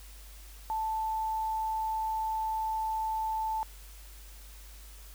sine tone, 880 Hz, A5, in tune, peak -29 dBFS, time 0.7-3.63 s, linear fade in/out 0 ms, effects added 50 Hz sine -47 dBFS peak until 5.14 s + white hiss -54 dBFS RMS until 5.14 s

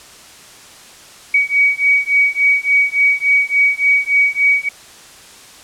sine beating tone pair, 2259 / 2262.5 Hz, C#7 / C#7, +32 / +35 cents, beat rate 3.5 Hz, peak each -14 dBFS, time 1.34-4.69 s, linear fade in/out 5 ms, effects white hiss -40 dBFS RMS until 5.63 s + low-pass 9000 Hz 12 dB/octave

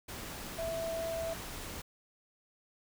sine tone in noise, 659.3 Hz, E5, in tune, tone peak -34 dBFS, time 0.58-1.34 s, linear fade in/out 10 ms, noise pink, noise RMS -43 dBFS, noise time 0.08-1.82 s, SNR +6 dB, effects none

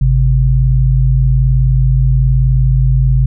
sine tone pair together, 51.91 / 130.81 Hz, G#1 / C3, 0 / 0 cents, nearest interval octave + major third, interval 1600 cents, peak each -10 dBFS, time 0.01-3.26 s, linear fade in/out 5 ms, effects none

